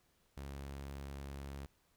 sawtooth tone, 69.3 Hz, C#2, in tune, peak -40 dBFS, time 0.37-1.66 s, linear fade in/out 0 ms, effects pink hiss -74 dBFS RMS until 1.96 s

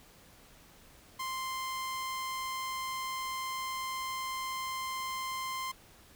sawtooth tone, 1046 Hz, C6, 1 cent flat, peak -31 dBFS, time 1.19-5.72 s, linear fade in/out 10 ms, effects pink hiss -58 dBFS RMS until 6.15 s

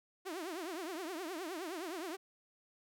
sawtooth tone with vibrato, 345.3 Hz, F4, 20 cents flat, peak -36 dBFS, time 0.25-2.17 s, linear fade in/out 20 ms, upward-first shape triangle, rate 9.6 Hz, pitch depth 250 cents each way, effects none

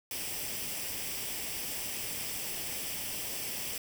white noise with comb filter, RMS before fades -37 dBFS, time 0.11-3.78 s, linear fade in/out 2 ms, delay 0.37 ms, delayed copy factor +0.55, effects none

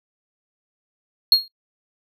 triangle tone with exponential decay, 4278 Hz, C8, 38 cents sharp, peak -5 dBFS, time 1.32-1.48 s, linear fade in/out 2 ms, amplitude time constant 33 ms, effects noise-tail reverb RT60 0.1 s tail -24 dB re dry

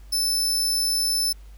sawtooth tone, 5274 Hz, E8, in tune, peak -18 dBFS, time 0.12-1.33 s, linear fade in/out 10 ms, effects added 50 Hz sine -41 dBFS peak until 1.57 s + pink hiss -58 dBFS RMS until 1.57 s

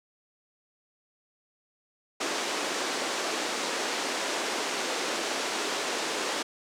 pink band-pass noise, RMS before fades -31 dBFS, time 2.2-6.43 s, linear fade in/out 10 ms, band 300 to 7800 Hz, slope 24 dB/octave, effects none

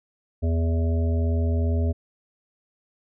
harmonic tone, 82.5 Hz, E2, 2 cents sharp, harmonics 1 / 3 / 5 / 7 / 8, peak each -20 / -30 / -34 / -37 / -38 dBFS, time 0.42-1.93 s, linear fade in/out 20 ms, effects none

